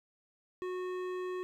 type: tone with hard clipping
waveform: sine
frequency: 366 Hz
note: F#4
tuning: 19 cents flat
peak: -37 dBFS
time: 0.62-1.43 s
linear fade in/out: 0 ms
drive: 13 dB
effects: none